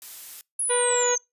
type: noise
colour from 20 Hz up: blue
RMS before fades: -39 dBFS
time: 0.02-0.41 s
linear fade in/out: 0 ms
type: exponential sweep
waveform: sine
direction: down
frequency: 10670 to 6260 Hz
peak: -23 dBFS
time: 0.59-1.18 s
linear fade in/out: 5 ms
type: harmonic tone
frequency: 488.6 Hz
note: B4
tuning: 19 cents flat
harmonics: 1 / 2 / 3 / 4 / 5 / 6 / 7 / 8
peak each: -23 / -29 / -33 / -35 / -37 / -39 / -40 / -41 dBFS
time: 0.69-1.16 s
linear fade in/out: 20 ms
effects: noise-tail reverb RT60 0.2 s tail -25 dB re dry + resampled to 32000 Hz